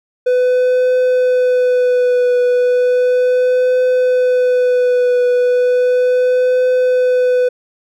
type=tone with vibrato; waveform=triangle; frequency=499.3 Hz; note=B4; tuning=19 cents sharp; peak=-8 dBFS; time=0.26-7.49 s; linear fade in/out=10 ms; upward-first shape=triangle; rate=0.35 Hz; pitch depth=23 cents each way; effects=none